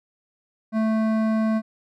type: tone with hard clipping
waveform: triangle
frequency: 220 Hz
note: A3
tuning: in tune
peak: -21 dBFS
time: 0.72-1.62 s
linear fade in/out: 50 ms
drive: 17 dB
effects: none